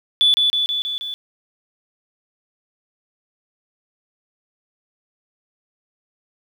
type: tone with echo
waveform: sine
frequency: 3463 Hz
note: A7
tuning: 28 cents flat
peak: -10 dBFS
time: 0.21-0.34 s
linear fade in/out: 0 ms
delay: 160 ms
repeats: 5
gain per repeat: -3 dB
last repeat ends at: 1.14 s
effects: tanh soft clip ceiling -7 dBFS + 8-bit